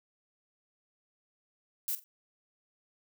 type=noise with echo; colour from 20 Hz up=violet; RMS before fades=-33 dBFS; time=1.88-1.95 s; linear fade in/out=0 ms; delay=45 ms; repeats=2; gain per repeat=-14 dB; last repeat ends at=2.04 s; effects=none